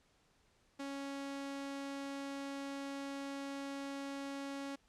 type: tone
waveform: sawtooth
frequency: 277.2 Hz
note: C#4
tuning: in tune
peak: -37 dBFS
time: 0.79-4.76 s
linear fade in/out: 10 ms
effects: pink hiss -72 dBFS RMS until 4.88 s + low-pass 8000 Hz 12 dB/octave